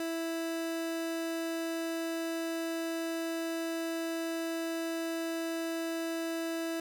30% pulse tone, 329.6 Hz, E4, in tune, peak -30 dBFS, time 0-6.8 s, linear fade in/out 2 ms, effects none

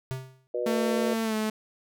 square tone with exponential decay, 130.81 Hz, C3, in tune, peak -28 dBFS, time 0.11-0.47 s, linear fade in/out 0 ms, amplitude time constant 77 ms
harmonic tone, 122 Hz, B2, 21 cents flat, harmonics 3 / 4 / 5, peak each -33 / -29 / -32 dBFS, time 0.54-1.14 s, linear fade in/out 5 ms
sawtooth tone with pitch glide, 224.7 to 216.5 Hz, A3 to A3, +37 to -28 cents, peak -22 dBFS, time 0.66-1.5 s, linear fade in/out 5 ms, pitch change -65 cents, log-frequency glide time 1.23-1.35 s
effects none

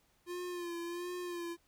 square tone with vibrato, 349.2 Hz, F4, in tune, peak -39 dBFS, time 0.26-1.57 s, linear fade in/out 50 ms, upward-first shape sine, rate 1.4 Hz, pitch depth 44 cents each way, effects pink hiss -72 dBFS RMS until 1.67 s

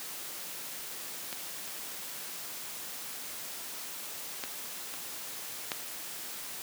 clicks, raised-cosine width 0.2 ms, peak -20 / -26 / -17 / -25 / -13 dBFS, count 5, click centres 1.328 / 1.678 / 4.438 / 4.939 / 5.718 s, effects white hiss -41 dBFS RMS until 6.62 s + high-pass 150 Hz 12 dB/octave

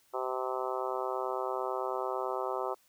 harmonic tone, 129 Hz, C3, 24 cents flat, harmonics 3 / 4 / 5 / 6 / 7 / 8 / 9 / 10, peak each -37 / -38 / -39 / -40 / -40 / -41 / -42 / -42 dBFS, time 0.13-2.75 s, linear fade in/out 20 ms, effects white hiss -67 dBFS RMS until 2.88 s

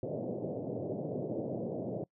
white band-pass noise, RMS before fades -37 dBFS, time 0.03-2.04 s, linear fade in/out 2 ms, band 110 to 620 Hz, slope 48 dB/octave, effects noise-tail reverb RT60 0.1 s tail -24 dB re dry

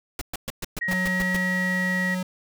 pink noise bursts, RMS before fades -30 dBFS, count 9, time 0.19-1.366 s, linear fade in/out 2 ms, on 24 ms, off 120 ms
sine tone with pitch glide, 1892 to 1915.1 Hz, A#6 to A#6, +25 to +46 cents, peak -24 dBFS, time 0.81-2.15 s, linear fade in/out 10 ms, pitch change +21 cents, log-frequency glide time 0.98-1.28 s
square tone, 183.7 Hz, F#3, 12 cents flat, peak -26 dBFS, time 0.88-2.23 s, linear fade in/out 5 ms
effects none

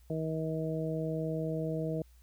harmonic tone, 159.1 Hz, D#3, 39 cents sharp, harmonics 1 / 2 / 3 / 4, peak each -34 / -38 / -37 / -39 dBFS, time 0.1-2.02 s, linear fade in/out 2 ms, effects added 60 Hz sine -56 dBFS peak until 2.22 s + white hiss -69 dBFS RMS until 2.22 s

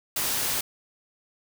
white noise, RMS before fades -27 dBFS, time 0.16-0.61 s, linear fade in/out 5 ms, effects none

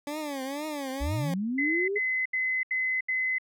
20% pulse tone with vibrato, 284.9 Hz, C#4, 48 cents sharp, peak -27 dBFS, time 0.07-1.34 s, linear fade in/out 2 ms, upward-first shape triangle, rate 2.1 Hz, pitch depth 170 cents each way
sine linear sweep, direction up, 52.7 to 424 Hz, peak -27 dBFS, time 1-1.99 s, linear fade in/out 20 ms
sine tone bursts, 2036 Hz, C7, 48 cents flat, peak -25 dBFS, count 5, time 1.58-3.384 s, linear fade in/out 5 ms, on 300 ms, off 76 ms
effects none

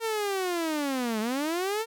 sawtooth linear two-way sweep, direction down then up, 460 to 210.4 to 460 Hz, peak -23 dBFS, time 0-1.86 s, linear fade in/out 50 ms, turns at 1.2 s, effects none

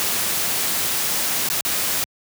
white noise with dropouts, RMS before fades -22 dBFS, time 0-2.04 s, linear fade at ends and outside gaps 0 ms, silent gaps 1.488-1.5 / 1.61-1.65 s, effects high-pass 80 Hz 12 dB/octave

